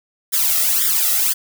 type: noise with flanger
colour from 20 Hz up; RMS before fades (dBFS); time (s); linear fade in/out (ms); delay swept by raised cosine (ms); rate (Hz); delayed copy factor
blue; -17; 0.32-1.34; 20; 0.56 to 1.56; 1.9; +0.95
effects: none